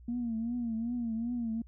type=tone with vibrato; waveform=sine; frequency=233.1 Hz; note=A#3; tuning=in tune; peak=-30 dBFS; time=0.08-1.62 s; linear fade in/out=5 ms; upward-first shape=triangle; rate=2.6 Hz; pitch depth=99 cents each way; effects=tanh soft clip ceiling -26 dBFS + added 60 Hz sine -50 dBFS peak until 1.67 s